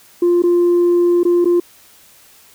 sine tone with dropouts, 349.2 Hz, F4, in tune, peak -8 dBFS, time 0.22-1.6 s, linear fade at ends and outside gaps 5 ms, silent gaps 0.422-0.436 / 1.233-1.251 / 1.446-1.455 s, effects tanh soft clip ceiling -8 dBFS + white hiss -47 dBFS RMS until 2.54 s

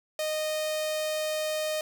sawtooth tone with notch filter, 618 Hz, D#5, 12 cents flat, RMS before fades -30 dBFS, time 0.19-1.81 s, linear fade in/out 2 ms, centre 1400 Hz, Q 1.4, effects none

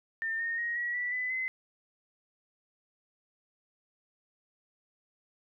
sine tone with pitch steps, 1804 / 1841.9 / 1880.6 / 1920.1 / 1960.5 / 2002 / 2044 Hz, A6 / A#6 / A#6 / B6 / B6 / B6 / C7, +43 / -21 / +15 / -49 / -13 / +23 / -41 cents, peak -30 dBFS, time 0.22-1.48 s, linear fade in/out 0 ms, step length 180 ms, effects none

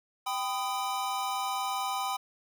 square chord, G augmented, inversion none, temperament equal with one note detuned, 784 / 1004.5 / 1244.5 Hz, G5 / B5 / D#6, 0 / +29 / 0 cents, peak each -34 / -35 / -37 dBFS, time 0.26-2.17 s, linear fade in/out 10 ms, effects none

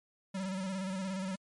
square tone with vibrato, 190.2 Hz, F#3, 48 cents sharp, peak -35 dBFS, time 0.34-1.36 s, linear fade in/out 10 ms, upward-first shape square, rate 17 Hz, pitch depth 44 cents each way, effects MP3 48 kbps

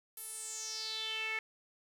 sawtooth tone with band-pass filter sweep, 440 Hz, A4, in tune, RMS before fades -40 dBFS, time 0.17-1.39 s, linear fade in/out 2 ms, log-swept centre 12000 to 2100 Hz, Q 5.5, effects 11-bit

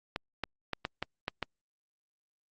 clicks, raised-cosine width 0.3 ms, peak -16 dBFS, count 7, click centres 0.161 / 0.437 / 0.733 / 0.851 / 1.026 / 1.281 / 1.427 s, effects Opus 48 kbps

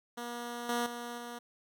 10% pulse tone with level steps, 239.1 Hz, A#3, 44 cents sharp, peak -30 / -22 / -31 / -33 dBFS, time 0.17-1.39 s, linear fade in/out 10 ms, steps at 0.69 / 0.86 / 1.18 s, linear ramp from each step 2 ms, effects none

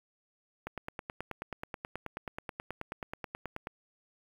click train, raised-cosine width 0.5 ms, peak -22 dBFS, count 29, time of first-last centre 0.67-3.671 s, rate 9.33 Hz, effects 8-bit

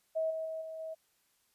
sine tone with level steps, 641 Hz, E5, 49 cents flat, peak -29 / -34 / -36 / -40 / -38 dBFS, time 0.15-0.95 s, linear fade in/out 20 ms, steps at 0.3 / 0.45 / 0.61 / 0.79 s, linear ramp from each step 10 ms, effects white hiss -73 dBFS RMS until 1.54 s + resampled to 32000 Hz

